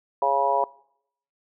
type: harmonic tone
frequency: 138.59 Hz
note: C#3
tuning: in tune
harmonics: 3 / 4 / 5 / 6 / 7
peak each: -30 / -26 / -25 / -28 / -22 dBFS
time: 0.22-0.64 s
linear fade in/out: 2 ms
effects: noise-tail reverb RT60 0.7 s tail -23 dB re dry